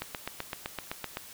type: click train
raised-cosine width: 0.3 ms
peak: -17 dBFS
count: 10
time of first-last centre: 0.02-1.171 s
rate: 7.82 Hz
effects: white hiss -48 dBFS RMS until 1.33 s